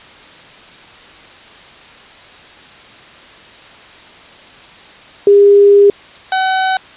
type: tone pair in turn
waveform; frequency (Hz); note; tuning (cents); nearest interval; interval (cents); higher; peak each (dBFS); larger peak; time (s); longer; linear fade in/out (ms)
sine / 30% pulse; 404.1 / 756.3; G#4 / F#5; -47 / +38; major seventh; 1085; second; -3 / -9; first; 5.27-5.9 / 6.32-6.77; first; 2
effects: white hiss -38 dBFS RMS until 6.96 s + resampled to 8000 Hz